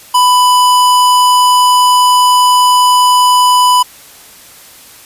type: tone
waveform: square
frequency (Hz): 995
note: B5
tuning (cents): +13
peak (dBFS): -6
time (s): 0.14-3.83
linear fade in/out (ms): 10
effects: white hiss -37 dBFS RMS until 5.05 s + resampled to 32000 Hz